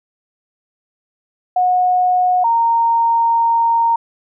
sine tone pair in turn, 728 / 924.9 Hz, F#5 / A#5, -28 / -14 cents, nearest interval major third, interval 414 cents, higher second, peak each -11 dBFS, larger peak neither, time 1.56-2.44 / 2.44-3.96 s, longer second, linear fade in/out 5 ms, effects none

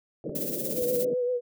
white band-pass noise, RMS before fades -35 dBFS, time 0.24-1.14 s, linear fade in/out 2 ms, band 140 to 600 Hz, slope 96 dB/octave
clicks, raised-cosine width 2 ms, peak -25 dBFS, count 2, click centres 0.295 / 0.823 s
violet noise with tremolo, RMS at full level -31 dBFS, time 0.35-1.05 s, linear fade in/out 5 ms, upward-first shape sine, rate 17 Hz, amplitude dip 55%
sine tone with vibrato, 493.9 Hz, B4, in tune, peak -24 dBFS, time 0.75-1.41 s, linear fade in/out 50 ms, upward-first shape triangle, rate 7.6 Hz, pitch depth 42 cents each way
effects none

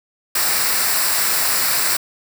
white noise with comb filter, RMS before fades -18 dBFS, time 0.35-1.97 s, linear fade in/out 5 ms, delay 0.31 ms, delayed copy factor -0.6, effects none

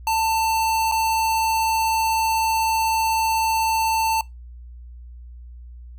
square tone with dropouts, 892 Hz, A5, 23 cents sharp, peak -19 dBFS, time 0.07-4.21 s, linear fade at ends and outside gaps 2 ms, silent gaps 0.915-0.921 s, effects noise-tail reverb RT60 0.2 s tail -22 dB re dry + added 60 Hz sine -37 dBFS peak until 5.98 s

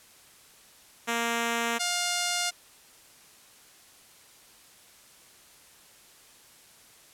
5% pulse tone pair in turn, 233.1 / 706.6 Hz, A#3 / F5, 0 / +20 cents, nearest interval octave + perfect fifth, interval 1920 cents, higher second, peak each -15 dBFS, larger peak neither, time 1.07-1.79 / 1.79-2.51 s, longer neither, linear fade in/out 20 ms, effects white hiss -55 dBFS RMS until 7.13 s + low-pass 12000 Hz 12 dB/octave

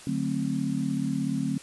sine chord, D dominant seventh, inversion none, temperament just, 146.83 / 183.54 / 220.2 / 264.3 Hz, D3 / F#3 / A3 / C4, 0 / -14 / +2 / +18 cents, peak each -32 / -32 / -31 / -29 dBFS, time 0.07-1.58 s, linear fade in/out 2 ms, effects white hiss -47 dBFS RMS until 1.62 s + resampled to 24000 Hz

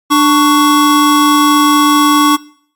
square tone pair together, 295.9 / 1117.2 Hz, D4 / C#6, +13 / +13 cents, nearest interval octave + major seventh, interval 2300 cents, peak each -10 dBFS, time 0.1-2.37 s, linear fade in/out 20 ms, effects noise-tail reverb RT60 0.6 s tail -22 dB re dry + AAC 64 kbps

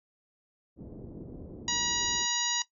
white low-pass noise, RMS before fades -44 dBFS, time 0.76-2.27 s, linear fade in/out 50 ms, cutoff 400 Hz, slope 24 dB/octave
harmonic tone, 960 Hz, B5, 49 cents flat, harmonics 1 / 2 / 3 / 4 / 5 / 6 / 7, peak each -36 / -37 / -36 / -33 / -35 / -34 / -31 dBFS, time 1.68-2.62 s, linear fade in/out 2 ms
effects noise-tail reverb RT60 0.1 s tail -17 dB re dry

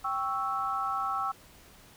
sine chord, C# diminished, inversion second, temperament equal, 784 / 1108.7 / 1318.5 Hz, G5 / C#6 / E6, 0 / 0 / 0 cents, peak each -34 / -34 / -31 dBFS, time 0.04-1.32 s, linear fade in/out 10 ms, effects pink hiss -55 dBFS RMS until 1.96 s

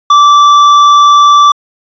triangle tone with tanh clipping, 1165 Hz, D6, 14 cents flat, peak -3 dBFS, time 0.1-1.52 s, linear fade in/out 5 ms, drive 13 dB, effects resampled to 16000 Hz

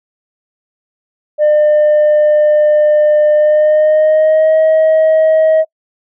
sine tone with pitch glide, 602 to 633.4 Hz, D5 to D#5, +43 to +31 cents, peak -4 dBFS, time 1.38-5.65 s, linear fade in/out 50 ms, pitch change +88 cents, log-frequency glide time 3.34-4.58 s, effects noise-tail reverb RT60 0.1 s tail -25 dB re dry + tanh soft clip ceiling -5 dBFS

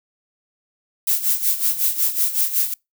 violet noise with tremolo, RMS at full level -17 dBFS, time 1.07-2.74 s, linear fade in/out 5 ms, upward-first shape sine, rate 5.4 Hz, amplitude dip 75%, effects noise-tail reverb RT60 0.2 s tail -26 dB re dry

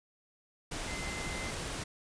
sine tone in noise, 2066 Hz, C7, 22 cents flat, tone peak -42 dBFS, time 0.87-1.51 s, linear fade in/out 10 ms, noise pink, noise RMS -38 dBFS, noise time 0.71-1.84 s, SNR -7 dB, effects resampled to 22050 Hz

